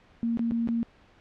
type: tone with dropouts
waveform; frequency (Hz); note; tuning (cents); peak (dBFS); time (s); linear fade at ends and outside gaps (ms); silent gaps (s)
sine; 231.8; A#3; -10; -24; 0.23-0.83; 0; 0.372-0.393 / 0.51-0.519 / 0.674-0.688
effects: pink hiss -58 dBFS RMS until 1.2 s + low-pass 3000 Hz 12 dB/octave